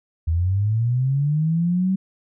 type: linear sweep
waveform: sine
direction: up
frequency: 78.4 to 192.6 Hz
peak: -17 dBFS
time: 0.27-1.96 s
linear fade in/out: 10 ms
effects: none